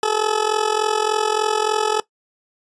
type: tone with amplitude modulation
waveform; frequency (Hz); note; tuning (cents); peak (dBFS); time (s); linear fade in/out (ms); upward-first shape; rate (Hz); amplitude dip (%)
20% pulse; 430; A4; -40; -9; 0.03-2; 2; sine; 43.4; 80
effects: noise-tail reverb RT60 0.1 s tail -19 dB re dry + resampled to 22050 Hz